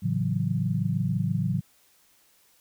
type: chord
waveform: sine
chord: F# minor seventh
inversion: first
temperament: equal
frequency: 110 / 138.59 / 164.81 / 185 Hz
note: A2 / C#3 / E3 / F#3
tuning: 0 / 0 / 0 / 0 cents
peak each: -29 dBFS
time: 0.02-1.61 s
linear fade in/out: 20 ms
effects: white hiss -62 dBFS RMS until 2.6 s